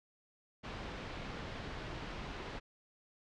pink low-pass noise, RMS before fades -44 dBFS, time 0.63-2.6 s, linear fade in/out 20 ms, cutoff 3600 Hz, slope 12 dB/octave, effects low-pass 6000 Hz 12 dB/octave

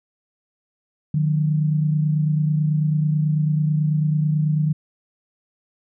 sine tone pair together, 151.4 / 180.53 Hz, D#3 / F#3, -47 / -42 cents, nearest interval minor third, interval 305 cents, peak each -17 / -26 dBFS, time 1.14-4.73 s, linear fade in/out 5 ms, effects none

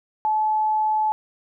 sine tone, 862 Hz, A5, 36 cents flat, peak -18 dBFS, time 0.25-1.12 s, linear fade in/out 0 ms, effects none

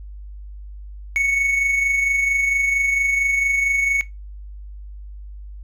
triangle tone with amplitude modulation, 2217 Hz, C#7, in tune, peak -13 dBFS, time 1.16-4.01 s, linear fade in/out 0 ms, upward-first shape sine, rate 24.4 Hz, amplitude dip 40%, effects noise-tail reverb RT60 0.2 s tail -18 dB re dry + added 50 Hz sine -33 dBFS peak until 5.63 s

